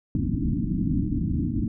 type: low-pass noise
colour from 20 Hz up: white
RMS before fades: -25 dBFS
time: 0.15-1.68 s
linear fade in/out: 2 ms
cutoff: 310 Hz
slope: 96 dB/octave
effects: none